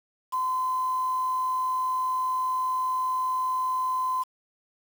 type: tone with quantisation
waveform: sine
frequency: 1025 Hz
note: C6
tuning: 36 cents flat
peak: -24 dBFS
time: 0.32-4.24 s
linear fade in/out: 20 ms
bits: 7
effects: none